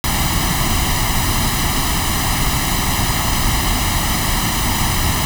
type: noise with comb filter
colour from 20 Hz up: pink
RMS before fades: -17 dBFS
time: 0.04-5.25 s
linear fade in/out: 0 ms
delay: 1 ms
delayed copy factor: +0.75
effects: none